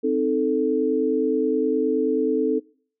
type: chord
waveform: sine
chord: A diminished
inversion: first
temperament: equal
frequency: 261.6 / 311.1 / 440 Hz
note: C4 / Eb4 / A4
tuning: 0 / 0 / 0 cents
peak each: -24 / -25 / -21 dBFS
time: 0.03-2.6 s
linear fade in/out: 20 ms
effects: noise-tail reverb RT60 0.5 s tail -24 dB re dry